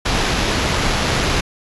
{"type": "noise with sample-and-hold", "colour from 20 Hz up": "pink", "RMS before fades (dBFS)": -18, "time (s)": [0.05, 1.41], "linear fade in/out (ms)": 10, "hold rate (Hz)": 8820, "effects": ["resampled to 24000 Hz"]}